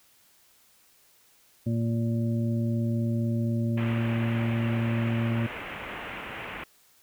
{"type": "harmonic tone", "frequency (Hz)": 115.5, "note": "A#2", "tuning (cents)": -16, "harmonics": [1, 2, 3, 5], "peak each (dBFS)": [-26, -28, -38, -40], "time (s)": [1.66, 5.47], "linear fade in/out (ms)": 10}
{"type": "low-pass noise", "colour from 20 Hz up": "white", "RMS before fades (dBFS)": -38, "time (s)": [3.77, 6.64], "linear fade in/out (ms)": 5, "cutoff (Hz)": 2800, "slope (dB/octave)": 48}
{"effects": ["white hiss -61 dBFS RMS until 7.02 s"]}